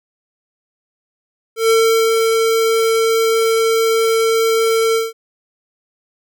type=tone with ADSR envelope; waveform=square; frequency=450.8 Hz; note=A4; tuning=42 cents sharp; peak=-10 dBFS; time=1.56-5.13 s; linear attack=130 ms; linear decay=420 ms; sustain=-3 dB; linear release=180 ms; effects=none